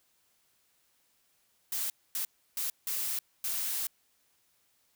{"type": "noise bursts at uneven times", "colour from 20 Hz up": "blue", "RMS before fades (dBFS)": -33, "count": 5, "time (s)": [[1.72, 1.9], [2.15, 2.25], [2.57, 2.7], [2.87, 3.19], [3.44, 3.87]], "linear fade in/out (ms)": 2, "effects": ["white hiss -71 dBFS RMS until 4.95 s"]}